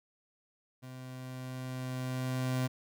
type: tone with level ramp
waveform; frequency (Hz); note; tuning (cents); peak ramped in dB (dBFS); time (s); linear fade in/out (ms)
30% pulse; 128.5; C3; -31; -42 to -26; 0.82-2.68; 20
effects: none